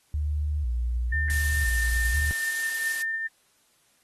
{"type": "tone with vibrato", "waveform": "sine", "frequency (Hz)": 66.7, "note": "C2", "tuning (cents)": 34, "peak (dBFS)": -24, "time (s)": [0.14, 2.31], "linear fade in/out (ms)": 0, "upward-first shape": "square", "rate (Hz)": 1, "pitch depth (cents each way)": 190}
{"type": "tone with tremolo", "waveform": "sine", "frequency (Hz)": 1800, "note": "A6", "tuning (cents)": 39, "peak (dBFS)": -25, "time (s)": [1.12, 3.27], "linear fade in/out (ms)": 5, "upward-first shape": "triangle", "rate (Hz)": 4.7, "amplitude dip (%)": 35}
{"type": "noise", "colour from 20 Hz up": "blue", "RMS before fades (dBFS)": -32, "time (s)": [1.3, 3.02], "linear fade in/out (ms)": 0}
{"effects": ["white hiss -65 dBFS RMS until 4.03 s", "AAC 32 kbps"]}